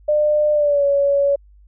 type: tone with pitch glide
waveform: sine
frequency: 600 to 563.1 Hz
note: D5 to C#5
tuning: +37 to +27 cents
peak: -13 dBFS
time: 0.08-1.36 s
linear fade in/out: 10 ms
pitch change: -110 cents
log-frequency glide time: 0.53-0.85 s
effects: added 50 Hz sine -45 dBFS peak until 1.67 s